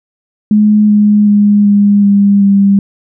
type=tone with pitch steps; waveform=sine; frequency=210.9 / 208.4 / 205.8 / 203.4 / 200.9 / 198.49 Hz; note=G#3 / G#3 / G#3 / G#3 / G3 / G3; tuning=+27 / +6 / -16 / -36 / +43 / +22 cents; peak=-4 dBFS; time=0.51-2.79 s; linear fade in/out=2 ms; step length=380 ms; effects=none